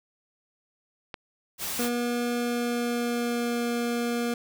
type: click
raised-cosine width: 0.3 ms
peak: -19 dBFS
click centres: 1.142 s
type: noise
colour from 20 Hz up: white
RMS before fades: -32 dBFS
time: 1.58-1.9 s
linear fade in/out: 50 ms
type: tone with pitch glide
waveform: 25% pulse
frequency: 240.4 to 237.6 Hz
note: B3 to A#3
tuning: -46 to +33 cents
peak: -22 dBFS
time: 1.79-4.34 s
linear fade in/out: 2 ms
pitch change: -21 cents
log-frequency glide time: 2.34-3.67 s
effects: none